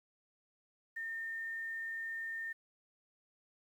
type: tone with quantisation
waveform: sine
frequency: 1817 Hz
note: A#6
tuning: 45 cents flat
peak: -38 dBFS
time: 0.96-2.53 s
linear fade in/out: 10 ms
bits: 11
effects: none